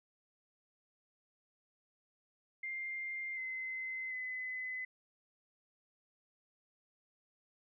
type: tone with pitch steps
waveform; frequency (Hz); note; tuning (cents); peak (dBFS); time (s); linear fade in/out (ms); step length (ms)
sine; 2104 / 2055 / 2022; C7 / C7 / B6; +9 / -32 / +40; -38; 2.63-4.85; 5; 740
effects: none